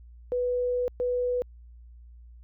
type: tone bursts at uneven times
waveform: sine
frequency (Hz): 493.9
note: B4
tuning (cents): 0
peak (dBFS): -24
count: 2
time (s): 0.32-0.88 / 1-1.42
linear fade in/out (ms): 0
effects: added 59 Hz sine -46 dBFS peak until 2.43 s